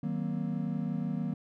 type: chord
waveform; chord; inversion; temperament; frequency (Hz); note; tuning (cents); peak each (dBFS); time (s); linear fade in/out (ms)
triangle; C half-diminished seventh; first; just; 156.98 / 188.37 / 235.5 / 261.6; Eb3 / Gb3 / Bb3 / C4; +16 / +31 / +18 / 0; -33 / -33 / -33 / -39; 0.03-1.34; 5
effects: none